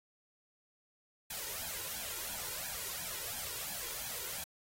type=noise with flanger; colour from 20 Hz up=white; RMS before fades=-41 dBFS; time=1.3-4.44 s; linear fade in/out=5 ms; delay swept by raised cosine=1.2 to 2.14 ms; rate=2.9 Hz; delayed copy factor=+0.75; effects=AAC 48 kbps